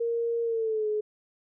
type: tone with pitch glide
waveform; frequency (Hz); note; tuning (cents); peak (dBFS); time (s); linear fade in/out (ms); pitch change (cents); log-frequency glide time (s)
sine; 465.8 to 424.7; A#4 to G#4; -1 to +39; -25; 0-1.01; 10; -160; 0.43-0.88
effects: none